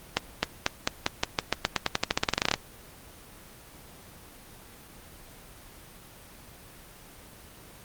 accelerating click train, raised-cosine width 0.2 ms, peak -4 dBFS, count 24, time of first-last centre 0.17-2.54 s, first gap 260 ms, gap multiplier 0.9, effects pink hiss -49 dBFS RMS until 7.84 s + Opus 24 kbps

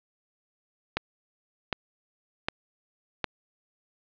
click train, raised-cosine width 0.3 ms, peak -10 dBFS, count 4, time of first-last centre 0.97-3.243 s, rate 1.32 Hz, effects resampled to 11025 Hz + 8-bit

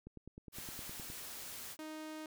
click train, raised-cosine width 3 ms, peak -36 dBFS, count 11, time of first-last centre 0.07-1.101 s, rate 9.7 Hz
white noise, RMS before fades -47 dBFS, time 0.52-1.77 s, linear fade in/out 50 ms
sawtooth tone, 311.1 Hz, D#4, in tune, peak -40 dBFS, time 1.79-2.26 s, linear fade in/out 2 ms
effects none

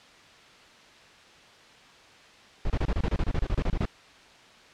brown noise bursts, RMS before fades -25 dBFS, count 16, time 2.65-3.854 s, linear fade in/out 2 ms, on 49 ms, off 28 ms, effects white hiss -52 dBFS RMS until 4.73 s + low-pass 4000 Hz 12 dB/octave

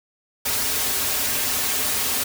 white noise with comb filter, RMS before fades -23 dBFS, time 0.45-2.24 s, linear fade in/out 10 ms, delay 5.9 ms, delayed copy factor -0.9, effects none

